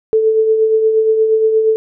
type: tone with tremolo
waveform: sine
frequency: 440 Hz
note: A4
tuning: in tune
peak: -7 dBFS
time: 0.13-1.76 s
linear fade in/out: 0 ms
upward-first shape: triangle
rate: 8.5 Hz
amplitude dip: 50%
effects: none